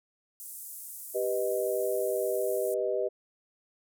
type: band-pass noise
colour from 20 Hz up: white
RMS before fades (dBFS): -43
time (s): 0.4-2.74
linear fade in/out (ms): 0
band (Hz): 8400 to 15000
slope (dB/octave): 24
type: chord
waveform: sine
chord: G augmented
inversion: none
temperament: equal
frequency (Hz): 392 / 493.9 / 622.3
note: G4 / B4 / D#5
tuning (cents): 0 / 0 / 0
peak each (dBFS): -31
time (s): 1.14-3.09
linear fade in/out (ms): 20
effects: none